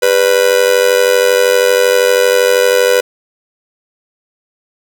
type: tone with amplitude modulation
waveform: 45% pulse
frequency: 493.9 Hz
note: B4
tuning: in tune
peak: -4 dBFS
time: 0.02-3.01 s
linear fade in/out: 10 ms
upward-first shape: sine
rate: 92.7 Hz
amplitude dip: 85%
effects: none